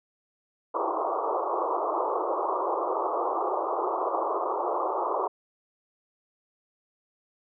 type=band-pass noise; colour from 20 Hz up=white; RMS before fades=-28 dBFS; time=0.74-5.28 s; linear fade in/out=10 ms; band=330 to 1200 Hz; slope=96 dB/octave; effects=none